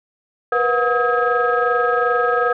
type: tone cluster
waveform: sine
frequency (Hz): 479.4 / 502 / 723 / 1272 / 1626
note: A#4 / B4 / F#5 / D#6 / G#6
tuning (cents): +48 / +28 / -40 / +38 / -37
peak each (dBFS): -19 / -23 / -22 / -19 / -22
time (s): 0.52-2.53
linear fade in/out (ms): 5
effects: tanh soft clip ceiling -6 dBFS